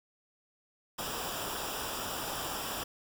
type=noise with comb filter; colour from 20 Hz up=pink; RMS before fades=-37 dBFS; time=0.98-2.84 s; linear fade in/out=10 ms; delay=0.47 ms; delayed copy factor=-0.7; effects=none